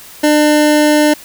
25% pulse tone, 300 Hz, D4, 37 cents sharp, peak -4 dBFS, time 0.23-1.14 s, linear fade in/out 10 ms, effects white hiss -36 dBFS RMS until 1.24 s

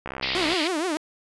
click train, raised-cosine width 0.5 ms, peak -16 dBFS, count 32, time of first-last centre 0.06-0.533 s, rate 65.6 Hz
pink band-pass noise, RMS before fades -28 dBFS, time 0.22-0.68 s, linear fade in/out 10 ms, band 1900 to 5000 Hz, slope 96 dB/octave
sawtooth tone with vibrato, 335.5 Hz, E4, 31 cents sharp, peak -20 dBFS, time 0.35-0.97 s, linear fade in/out 0 ms, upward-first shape triangle, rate 6.4 Hz, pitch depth 250 cents each way
effects resampled to 24000 Hz

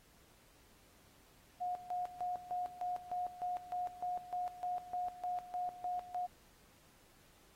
sine tone with tremolo, 720 Hz, F#5, 47 cents flat, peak -35 dBFS, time 1.6-6.27 s, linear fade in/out 20 ms, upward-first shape square, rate 3.3 Hz, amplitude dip 80%, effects pink hiss -66 dBFS RMS until 7.55 s + AAC 48 kbps

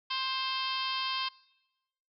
harmonic tone with a mistuned harmonic, 526 Hz, C5, 9 cents sharp, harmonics 2 / 3 / 4 / 5 / 6 / 7 / 8 / 9 / 10, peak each -35 / -44 / -45 / -39 / -36 / -41 / -41 / -40 / -45 dBFS, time 0.1-1.29 s, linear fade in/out 10 ms, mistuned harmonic 10, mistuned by -22 cents, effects noise-tail reverb RT60 1.0 s tail -23 dB re dry

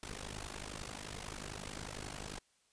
pink noise with amplitude modulation, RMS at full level -41 dBFS, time 0.03-2.39 s, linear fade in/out 2 ms, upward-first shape sine, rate 51.2 Hz, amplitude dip 90%, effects white hiss -73 dBFS RMS until 2.72 s + resampled to 22050 Hz

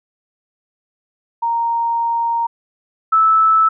sine tone pair in turn, 930 / 1310.3 Hz, A#5 / E6, -4 / -11 cents, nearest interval tritone, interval 593 cents, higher second, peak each -15 / -9 dBFS, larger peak second, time 1.42-2.47 / 3.12-3.69 s, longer first, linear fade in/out 10 ms, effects none

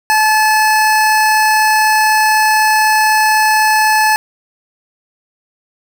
25% pulse tone, 864 Hz, A5, 32 cents flat, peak -5 dBFS, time 0.1-4.16 s, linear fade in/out 0 ms, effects none

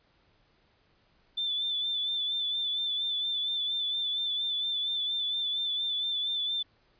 sine tone with vibrato, 3520 Hz, A7, in tune, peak -28 dBFS, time 1.37-6.63 s, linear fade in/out 10 ms, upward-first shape sine, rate 4.3 Hz, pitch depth 39 cents each way, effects pink hiss -67 dBFS RMS until 6.99 s + resampled to 11025 Hz

